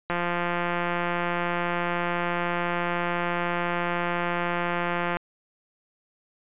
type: click train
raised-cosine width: 0.5 ms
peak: -12 dBFS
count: 883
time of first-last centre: 0.1-5.169 s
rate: 174 Hz
effects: resampled to 8000 Hz